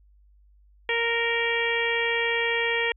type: harmonic tone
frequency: 465.3 Hz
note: A#4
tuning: 3 cents flat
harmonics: 1 / 2 / 3 / 4 / 5 / 6 / 7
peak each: -28 / -33 / -39 / -27 / -28 / -33 / -34 dBFS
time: 0.89-2.92 s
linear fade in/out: 2 ms
effects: added 50 Hz sine -54 dBFS peak until 2.96 s